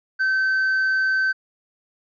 triangle tone, 1541 Hz, G6, 30 cents flat, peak -16 dBFS, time 0.19-1.33 s, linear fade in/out 20 ms, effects resampled to 11025 Hz

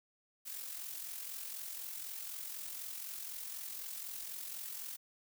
blue noise with amplitude modulation, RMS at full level -42 dBFS, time 0.45-4.97 s, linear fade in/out 20 ms, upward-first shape sine, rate 44 Hz, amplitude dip 50%, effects none

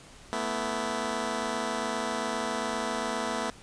10% pulse chord, A suspended second, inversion none, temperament just, 220 / 247.5 / 330 Hz, A3 / B3 / E4, 0 / +4 / +2 cents, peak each -25 / -25 / -30 dBFS, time 0.33-3.5 s, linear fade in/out 0 ms, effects pink hiss -51 dBFS RMS until 3.62 s + resampled to 22050 Hz

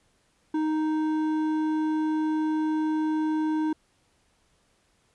sine tone with hard clipping, 311.1 Hz, D#4, in tune, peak -25 dBFS, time 0.54-3.73 s, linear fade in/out 5 ms, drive 8 dB, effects pink hiss -67 dBFS RMS until 5.14 s + resampled to 24000 Hz

